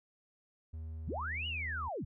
triangle tone with vibrato, 79.2 Hz, D#2, 31 cents sharp, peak -38 dBFS, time 0.73-1.89 s, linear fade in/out 10 ms, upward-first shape square, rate 1.5 Hz, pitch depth 10 cents each way
sine linear two-way sweep, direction up then down, 55.5 to 2962 to 55.5 Hz, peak -36 dBFS, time 1.07-2.05 s, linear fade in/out 10 ms, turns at 1.47 s
effects none

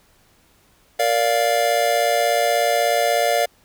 square chord, Bb major, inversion none, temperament just, 466.2 / 582.7 / 699.2 Hz, Bb4 / D5 / F5, 0 / -14 / +2 cents, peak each -25 / -21 / -20 dBFS, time 0.99-3.46 s, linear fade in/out 10 ms, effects pink hiss -57 dBFS RMS until 3.64 s

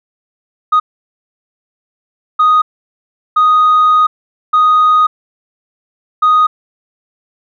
sine tone bursts at uneven times, 1244.5 Hz, D#6, in tune, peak -4 dBFS, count 5, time 0.72-0.8 / 2.39-2.62 / 3.36-4.07 / 4.53-5.07 / 6.22-6.47 s, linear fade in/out 10 ms, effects tanh soft clip ceiling -4 dBFS

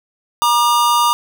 square tone pair together, 951.6 / 1200 Hz, A#5 / D6, +35 / +37 cents, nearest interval major third, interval 402 cents, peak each -15 dBFS, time 0.42-1.13 s, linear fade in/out 0 ms, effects none

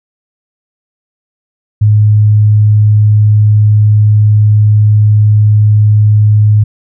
sine tone, 105.8 Hz, G#2, 33 cents sharp, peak -3 dBFS, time 1.81-6.64 s, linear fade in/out 10 ms, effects none

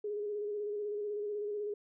sine tone with vibrato, 415.3 Hz, G#4, in tune, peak -34 dBFS, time 0.04-1.74 s, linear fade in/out 5 ms, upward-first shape square, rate 16 Hz, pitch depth 27 cents each way, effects none

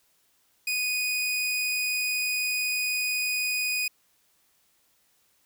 sawtooth tone, 2482 Hz, D#7, 5 cents flat, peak -22 dBFS, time 0.67-3.88 s, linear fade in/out 5 ms, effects white hiss -67 dBFS RMS until 5.45 s

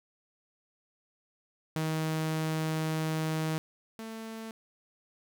sawtooth tone pair in turn, 158.1 / 223.1 Hz, D#3 / A3, +28 / +24 cents, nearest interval tritone, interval 596 cents, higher second, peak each -25 / -35 dBFS, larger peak first, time 1.76-3.58 / 3.99-4.51 s, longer first, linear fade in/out 0 ms, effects none

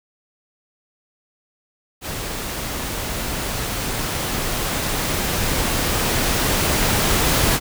pink noise with level ramp, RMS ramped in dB -28 to -17 dBFS, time 2.01-7.6 s, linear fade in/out 50 ms, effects none

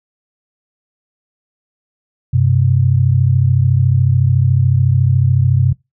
sine tone pair together, 96.4 / 130.28 Hz, G2 / C3, -28 / -7 cents, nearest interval perfect fourth, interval 521 cents, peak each -13 / -11 dBFS, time 2.33-5.73 s, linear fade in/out 10 ms, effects noise-tail reverb RT60 0.2 s tail -22 dB re dry

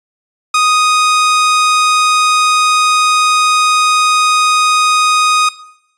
sawtooth tone, 1244.5 Hz, D#6, in tune, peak -5 dBFS, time 0.54-5.49 s, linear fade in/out 5 ms, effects noise-tail reverb RT60 0.8 s tail -18 dB re dry + resampled to 22050 Hz

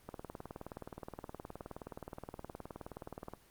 click train, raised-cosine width 1 ms, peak -29 dBFS, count 63, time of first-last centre 0.09-3.336 s, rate 19.1 Hz, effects pink hiss -64 dBFS RMS until 3.5 s + Opus 24 kbps

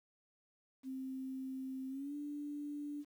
sine tone with pitch glide, 263.1 to 291.9 Hz, C4 to D4, +10 to -10 cents, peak -40 dBFS, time 0.83-3.05 s, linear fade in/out 50 ms, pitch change +180 cents, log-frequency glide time 1.89-2.15 s, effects 11-bit

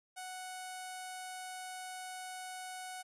sawtooth tone with low-pass filter, 740 Hz, F#5, in tune, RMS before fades -45 dBFS, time 0.16-3.03 s, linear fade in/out 20 ms, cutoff 10000 Hz, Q 3, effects none

